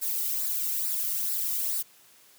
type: noise with flanger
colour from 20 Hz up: violet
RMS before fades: -29 dBFS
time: 0.01-1.83 s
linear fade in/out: 20 ms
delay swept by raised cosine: 0.31 to 1.23 ms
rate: 2.3 Hz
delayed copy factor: -0.55
effects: white hiss -57 dBFS RMS until 2.38 s + high-pass 100 Hz 12 dB/octave